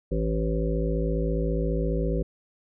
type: harmonic tone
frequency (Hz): 54.7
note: A1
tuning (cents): -9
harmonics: 1 / 3 / 5 / 7 / 9 / 10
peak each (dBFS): -26 / -29 / -34 / -32 / -32 / -36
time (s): 0.11-2.23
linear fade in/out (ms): 10
effects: none

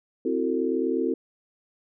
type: chord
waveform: sine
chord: F# half-diminished seventh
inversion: second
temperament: equal with one note detuned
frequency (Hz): 261.6 / 329.6 / 370 / 449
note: C4 / E4 / F#4 / A4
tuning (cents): 0 / 0 / 0 / +35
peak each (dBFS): -28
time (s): 0.25-1.14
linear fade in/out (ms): 5
effects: none

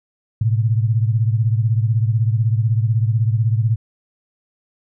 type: beating tone pair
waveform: sine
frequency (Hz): 109.3 / 125.3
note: A2 / B2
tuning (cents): -11 / +25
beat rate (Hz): 16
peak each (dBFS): -15 / -20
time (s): 0.41-3.76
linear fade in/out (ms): 5
effects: none

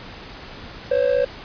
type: ring-modulated tone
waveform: triangle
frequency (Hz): 531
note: C5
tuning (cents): +25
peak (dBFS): -11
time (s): 0.91-1.25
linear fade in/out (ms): 5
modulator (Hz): 28.1
effects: pink hiss -38 dBFS RMS until 1.44 s + resampled to 11025 Hz

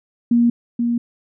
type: tone with echo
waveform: sine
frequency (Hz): 236.8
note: A#3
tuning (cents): +27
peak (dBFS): -11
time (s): 0.31-0.5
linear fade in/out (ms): 5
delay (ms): 480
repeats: 1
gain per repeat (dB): -5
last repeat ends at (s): 0.98
effects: none

